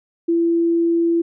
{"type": "tone", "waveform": "sine", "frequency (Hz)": 336.5, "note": "E4", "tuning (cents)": 36, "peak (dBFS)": -14, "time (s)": [0.28, 1.22], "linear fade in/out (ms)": 10, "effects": []}